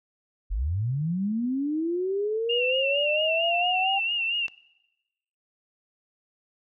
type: linear sweep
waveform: sine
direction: up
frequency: 39.76 to 791 Hz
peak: -24 dBFS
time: 0.5-4 s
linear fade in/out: 20 ms
type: tone with vibrato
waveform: sine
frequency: 2766 Hz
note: F7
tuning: 17 cents flat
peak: -24 dBFS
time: 2.49-4.47 s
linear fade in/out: 10 ms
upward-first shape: sine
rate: 4.4 Hz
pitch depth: 62 cents each way
type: click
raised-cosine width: 0.2 ms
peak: -25 dBFS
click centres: 4.482 s
effects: noise-tail reverb RT60 1.0 s tail -22 dB re dry